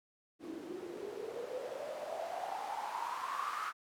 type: noise with band-pass filter sweep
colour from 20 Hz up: white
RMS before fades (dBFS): -41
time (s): 0.39-3.73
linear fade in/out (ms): 50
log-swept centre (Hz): 300 to 1300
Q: 8.3
effects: none